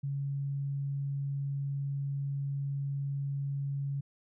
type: tone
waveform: sine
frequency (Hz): 139.6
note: C#3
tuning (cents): +13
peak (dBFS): -31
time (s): 0.03-4.01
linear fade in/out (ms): 10
effects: none